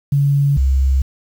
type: tone pair in turn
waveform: sine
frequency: 141.3 / 66.84 Hz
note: C#3 / C2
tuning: +34 / +38 cents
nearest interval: octave + minor second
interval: 1296 cents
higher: first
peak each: -11 dBFS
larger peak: neither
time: 0.12-0.57 / 0.57-1.02 s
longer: neither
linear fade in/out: 5 ms
effects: 7-bit